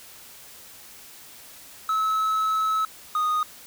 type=tone pair in turn; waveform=triangle; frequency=1295 / 1239.2 Hz; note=E6 / D#6; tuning=-31 / -7 cents; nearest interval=minor second; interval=76 cents; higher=first; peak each=-19 dBFS; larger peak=neither; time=1.89-2.85 / 3.15-3.43 s; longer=first; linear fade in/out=2 ms; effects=white hiss -46 dBFS RMS until 3.66 s